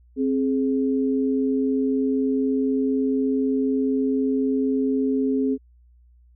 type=tone pair together; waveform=sine; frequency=264.6 / 420.6 Hz; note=C4 / G#4; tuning=+20 / +22 cents; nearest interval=minor sixth; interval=802 cents; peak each=-20 / -25 dBFS; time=0.16-5.58 s; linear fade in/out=50 ms; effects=added 60 Hz sine -51 dBFS peak until 6.35 s